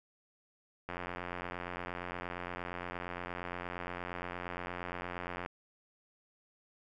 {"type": "click train", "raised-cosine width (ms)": 0.5, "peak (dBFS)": -24, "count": 406, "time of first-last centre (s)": [0.89, 5.461], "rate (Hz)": 88.6, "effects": []}